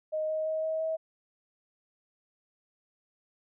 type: tone with pitch steps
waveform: sine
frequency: 622.3 / 627 / 631.7 / 636.5 / 641.3 Hz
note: D#5 / D#5 / D#5 / D#5 / E5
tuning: 0 / +13 / +26 / +39 / -48 cents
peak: -28 dBFS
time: 0.12-0.97 s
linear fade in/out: 20 ms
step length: 170 ms
effects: none